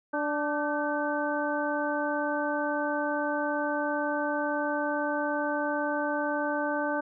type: harmonic tone with a mistuned harmonic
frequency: 293.7 Hz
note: D4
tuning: in tune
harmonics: 1 / 2 / 3 / 4 / 5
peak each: -32 / -31 / -33 / -38 / -33 dBFS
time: 0.13-7.01 s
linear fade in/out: 10 ms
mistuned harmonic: 5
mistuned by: +70 cents
effects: none